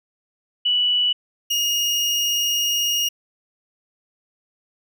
sine / 30% pulse tone pair in turn, 2954 / 2857 Hz, F#7 / F7, -3 / +39 cents, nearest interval minor second, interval 58 cents, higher first, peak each -16 dBFS, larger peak neither, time 0.65-1.13 / 1.5-3.09 s, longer second, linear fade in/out 10 ms, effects none

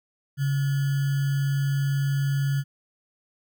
sine tone with sample-and-hold, 139 Hz, C#3, 5 cents sharp, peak -21 dBFS, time 0.37-2.64 s, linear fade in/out 50 ms, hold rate 1575 Hz, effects none

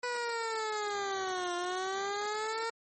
15% pulse linear two-way sweep, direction down then up, 493.9 to 349.2 to 459.7 Hz, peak -26 dBFS, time 0.03-2.7 s, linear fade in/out 5 ms, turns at 1.55 s, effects MP3 32 kbps

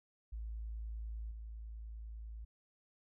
sine tone with level steps, 55 Hz, A1, in tune, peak -40 / -44 dBFS, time 0.32-2.45 s, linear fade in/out 10 ms, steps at 1.31 s, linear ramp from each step 5 ms, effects none

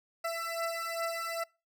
20% pulse beating tone pair, 666 / 668.5 Hz, E5 / E5, +18 / +24 cents, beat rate 2.5 Hz, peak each -31 dBFS, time 0.24-1.44 s, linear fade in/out 10 ms, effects noise-tail reverb RT60 0.3 s tail -25 dB re dry

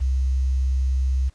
sine tone with quantisation, 65.41 Hz, C2, in tune, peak -18 dBFS, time 0-1.3 s, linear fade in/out 20 ms, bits 8, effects pink hiss -62 dBFS RMS until 1.34 s + resampled to 22050 Hz

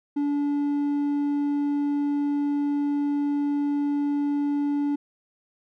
sine tone with hard clipping, 288.1 Hz, D4, 33 cents flat, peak -23 dBFS, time 0.16-4.96 s, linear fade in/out 10 ms, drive 3 dB, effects none

